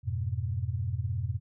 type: chord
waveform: sine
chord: F diminished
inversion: none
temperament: equal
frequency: 87.31 / 103.83 / 123.47 Hz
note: F2 / Ab2 / Cb3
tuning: 0 / 0 / 0 cents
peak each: -33 dBFS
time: 0.03-1.4 s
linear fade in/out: 50 ms
effects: none